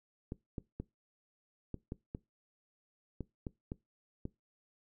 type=clicks; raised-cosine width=3 ms; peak=-26 dBFS; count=10; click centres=0.321 / 0.582 / 0.8 / 1.743 / 1.921 / 2.149 / 3.207 / 3.468 / 3.719 / 4.254 s; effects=noise-tail reverb RT60 0.2 s tail -21 dB re dry